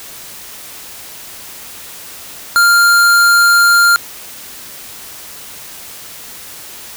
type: tone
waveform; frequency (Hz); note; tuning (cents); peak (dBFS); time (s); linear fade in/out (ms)
square; 1396.9; F6; 0; -7; 2.56-3.96; 0
effects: white hiss -32 dBFS RMS until 6.96 s